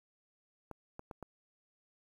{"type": "clicks", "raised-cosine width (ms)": 1, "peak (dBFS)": -30, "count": 4, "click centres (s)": [0.713, 0.994, 1.112, 1.227], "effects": ["10-bit"]}